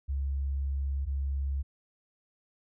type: tone pair in turn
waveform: sine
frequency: 68.8 / 68.8 Hz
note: C#2 / C#2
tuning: -12 / -12 cents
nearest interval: unison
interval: 0 cents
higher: neither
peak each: -28 dBFS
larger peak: neither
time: 0.08-1.06 / 1.06-1.63 s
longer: first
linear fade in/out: 20 ms
effects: none